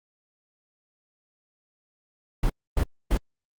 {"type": "noise bursts", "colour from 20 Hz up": "brown", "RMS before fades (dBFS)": -21, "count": 3, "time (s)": [2.43, 3.174], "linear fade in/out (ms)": 5, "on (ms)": 68, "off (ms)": 270, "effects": ["Opus 48 kbps"]}